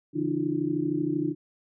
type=tone cluster; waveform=sine; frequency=141.7 / 165.8 / 299.4 / 332.3 / 365.2 Hz; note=C#3 / E3 / D4 / E4 / F#4; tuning=+38 / +10 / +33 / +14 / -23 cents; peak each=-36 / -35 / -27 / -30 / -36 dBFS; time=0.13-1.35 s; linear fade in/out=50 ms; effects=none